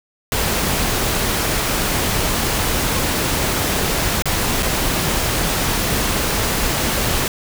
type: noise with dropouts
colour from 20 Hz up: pink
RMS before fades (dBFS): -19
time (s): 0.32-7.28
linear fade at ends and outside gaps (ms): 1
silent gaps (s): 4.222-4.256 / 4.625-4.629
effects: none